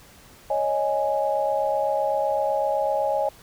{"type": "chord", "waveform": "sine", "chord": "C# suspended second", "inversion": "none", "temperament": "equal", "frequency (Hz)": [554.4, 622.3, 830.6], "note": ["C#5", "D#5", "G#5"], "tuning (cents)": [0, 0, 0], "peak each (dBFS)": -25, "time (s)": [0.5, 3.29], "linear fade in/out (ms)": 5, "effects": ["pink hiss -50 dBFS RMS until 3.42 s"]}